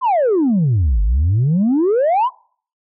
sine exponential two-way sweep, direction down then up, 1086 to 47.4 to 1086 Hz, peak -10 dBFS, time 0.01-2.3 s, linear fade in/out 50 ms, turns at 1.02 s, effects noise-tail reverb RT60 0.5 s tail -25 dB re dry + tanh soft clip ceiling -10 dBFS

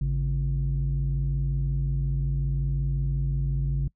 sine tone pair together, 53.1 / 138.6 Hz, G#1 / C#3, +39 / 0 cents, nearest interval octave + perfect fourth, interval 1661 cents, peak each -24 dBFS, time 0.01-3.88 s, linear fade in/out 5 ms, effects noise-tail reverb RT60 0.1 s tail -24 dB re dry + tanh soft clip ceiling -19 dBFS

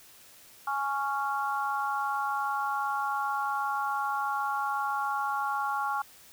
harmonic tone, 277.4 Hz, C#4, 1 cent sharp, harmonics 3 / 4 / 5, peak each -31 / -32 / -33 dBFS, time 0.67-6.02 s, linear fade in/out 5 ms, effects white hiss -54 dBFS RMS until 6.32 s

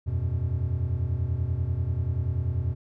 triangle chord, E suspended second, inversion none, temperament just, 82.41 / 92.71 / 123.61 Hz, E2 / F#2 / B2, 0 / +4 / +2 cents, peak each -27 dBFS, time 0.06-2.75 s, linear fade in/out 20 ms, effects none

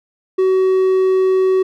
triangle tone, 376.6 Hz, F#4, 31 cents sharp, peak -9 dBFS, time 0.38-1.63 s, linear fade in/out 10 ms, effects none

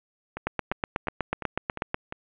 two click trains, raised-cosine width 0.5 ms, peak -18 / -10 dBFS, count 6 / 13, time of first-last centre 0.37-2.124 / 0.47-1.944 s, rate 2.85 / 8.14 Hz, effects resampled to 8000 Hz + 7-bit

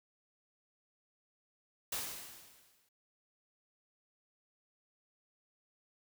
white noise with exponential decay, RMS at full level -36 dBFS, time 1.92-2.89 s, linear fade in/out 5 ms, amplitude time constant 210 ms, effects none

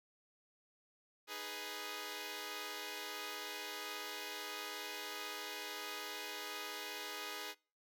5% pulse chord, G# minor, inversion second, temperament equal, 311.1 / 415.3 / 493.9 Hz, D#4 / G#4 / B4, 0 / 0 / 0 cents, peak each -39 / -34 / -36 dBFS, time 1.27-7.55 s, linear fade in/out 50 ms, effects noise-tail reverb RT60 0.4 s tail -26 dB re dry

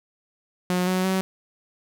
sawtooth tone with pitch steps, 180.7 / 185.1 / 189 Hz, F#3 / F#3 / F#3, -41 / +1 / +37 cents, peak -17 dBFS, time 0.7-1.21 s, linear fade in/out 0 ms, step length 170 ms, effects none

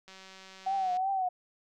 click train, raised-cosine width 0.2 ms, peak -33 dBFS, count 170, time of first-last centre 0.08-0.969 s, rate 190 Hz
sine tone with vibrato, 754 Hz, F#5, 32 cents sharp, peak -27 dBFS, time 0.66-1.29 s, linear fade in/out 10 ms, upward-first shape triangle, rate 2.8 Hz, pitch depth 83 cents each way
effects none

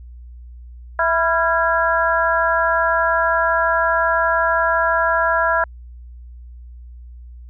harmonic tone with a mistuned harmonic, 329.6 Hz, E4, in tune, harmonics 2 / 3 / 4 / 5, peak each -20 / -20 / -20 / -20 dBFS, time 0.99-5.64 s, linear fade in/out 2 ms, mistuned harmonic 4, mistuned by +71 cents, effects added 60 Hz sine -35 dBFS peak until 7.49 s

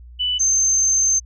sine tone pair in turn, 2981 / 6278 Hz, F#7 / G8, +12 / +2 cents, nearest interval octave + minor second, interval 1290 cents, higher second, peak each -18 / -14 dBFS, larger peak second, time 0.19-0.39 / 0.39-1.2 s, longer second, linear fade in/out 20 ms, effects added 60 Hz sine -38 dBFS peak until 1.25 s

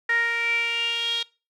sawtooth tone with band-pass filter sweep, 466.2 Hz, A#4, in tune, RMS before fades -25 dBFS, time 0.09-1.23 s, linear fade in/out 5 ms, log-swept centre 1800 to 3500 Hz, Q 8.8, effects noise-tail reverb RT60 0.3 s tail -22 dB re dry

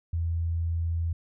sine tone, 83.5 Hz, E2, 23 cents sharp, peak -25 dBFS, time 0.13-1.13 s, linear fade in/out 5 ms, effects none

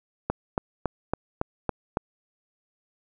click train, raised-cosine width 1 ms, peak -10 dBFS, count 7, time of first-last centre 0.3-1.971 s, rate 3.59 Hz, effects none

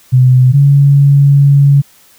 sine tone pair in turn, 127.6 / 140.9 Hz, C3 / C#3, -43 / +29 cents, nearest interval major second, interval 172 cents, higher second, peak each -3 dBFS, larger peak neither, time 0.12-0.53 / 0.53-1.82 s, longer second, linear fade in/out 20 ms, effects white hiss -45 dBFS RMS until 2.18 s

